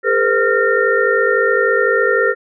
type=tone cluster; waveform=sine; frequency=405.3 / 459.1 / 509 / 1389 / 1826 Hz; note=G#4 / A#4 / C5 / F6 / A#6; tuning=-42 / -26 / -48 / -10 / -36 cents; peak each=-18 dBFS; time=0.03-2.35 s; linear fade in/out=50 ms; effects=none